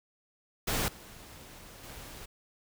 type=noise with level steps; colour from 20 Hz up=pink; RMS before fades=-30 / -50 / -46 dBFS; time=0.67-2.26 s; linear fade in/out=10 ms; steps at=0.88 / 1.83 s; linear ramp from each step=2 ms; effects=none